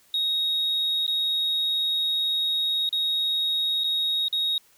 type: tone with dropouts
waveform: sine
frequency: 3762 Hz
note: A#7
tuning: 15 cents sharp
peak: -20 dBFS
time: 0.14-4.58 s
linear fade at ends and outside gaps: 2 ms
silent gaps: 1.066-1.078 / 2.891-2.927 / 3.837-3.842 / 4.283-4.327 s
effects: tanh soft clip ceiling -20 dBFS + white hiss -59 dBFS RMS until 4.77 s